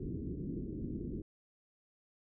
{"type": "low-pass noise", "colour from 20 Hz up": "white", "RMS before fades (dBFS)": -40, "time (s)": [0, 1.22], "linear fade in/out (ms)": 5, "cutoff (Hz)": 370, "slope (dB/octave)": 48, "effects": []}